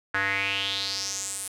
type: tone with band-pass filter sweep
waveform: square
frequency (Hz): 98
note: G2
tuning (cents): 0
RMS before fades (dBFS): -29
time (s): 0.14-1.48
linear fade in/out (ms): 5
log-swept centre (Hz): 1600 to 10000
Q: 4.8
effects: none